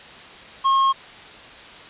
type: tone with hard clipping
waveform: sine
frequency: 1079 Hz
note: C#6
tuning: 47 cents flat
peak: -16 dBFS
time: 0.64-0.93 s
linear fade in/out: 20 ms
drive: 5 dB
effects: white hiss -41 dBFS RMS until 1.89 s + resampled to 8000 Hz